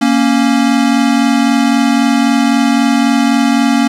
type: tone pair together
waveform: square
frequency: 233.4 / 277.2 Hz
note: A#3 / C#4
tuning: +2 / 0 cents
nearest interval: minor third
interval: 298 cents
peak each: -12 dBFS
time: 0.01-3.88 s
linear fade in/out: 10 ms
effects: low-pass 8000 Hz 12 dB/octave + 7-bit